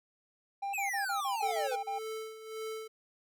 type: tone bursts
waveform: triangle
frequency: 795 Hz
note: G5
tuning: 24 cents sharp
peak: -31 dBFS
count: 9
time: 0.62-1.988 s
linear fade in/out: 10 ms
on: 120 ms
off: 36 ms
type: exponential sweep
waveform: square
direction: down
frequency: 2688 to 472.1 Hz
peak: -34 dBFS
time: 0.73-1.76 s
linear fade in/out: 10 ms
type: tone with tremolo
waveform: square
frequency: 440 Hz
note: A4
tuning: in tune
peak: -37 dBFS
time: 1.42-2.88 s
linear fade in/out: 10 ms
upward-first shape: sine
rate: 1.8 Hz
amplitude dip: 70%
effects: none